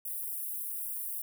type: high-pass noise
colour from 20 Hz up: white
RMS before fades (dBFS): -37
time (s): 0.05-1.22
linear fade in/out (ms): 5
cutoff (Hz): 9600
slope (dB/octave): 48
effects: none